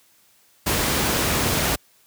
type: noise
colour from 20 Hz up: pink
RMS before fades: -21 dBFS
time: 0.66-1.76 s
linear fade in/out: 10 ms
effects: white hiss -58 dBFS RMS until 2.06 s + high-pass 60 Hz 12 dB/octave